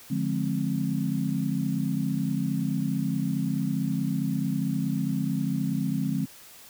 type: chord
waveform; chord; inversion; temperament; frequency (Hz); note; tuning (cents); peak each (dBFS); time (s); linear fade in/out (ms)
sine; D half-diminished seventh; none; just; 146.83 / 176.2 / 211.4 / 264.3; D3 / F3 / Ab3 / C4; 0 / +16 / +31 / +18; -30; 0.1-6.26; 10
effects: white hiss -49 dBFS RMS until 6.69 s